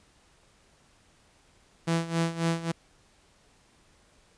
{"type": "tone with tremolo", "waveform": "sawtooth", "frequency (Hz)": 166.2, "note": "E3", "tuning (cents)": 15, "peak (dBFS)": -19, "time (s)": [1.87, 2.72], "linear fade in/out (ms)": 10, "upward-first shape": "sine", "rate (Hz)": 3.7, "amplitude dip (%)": 80, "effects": ["pink hiss -62 dBFS RMS until 4.37 s", "resampled to 22050 Hz"]}